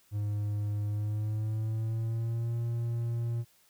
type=tone with pitch glide; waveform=triangle; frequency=103.83 to 117.22 Hz; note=G#2 to A#2; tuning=0 to +10 cents; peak=-27 dBFS; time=0.11-3.45 s; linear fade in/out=50 ms; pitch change=+210 cents; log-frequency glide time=0.86-2.55 s; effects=white hiss -65 dBFS RMS until 3.69 s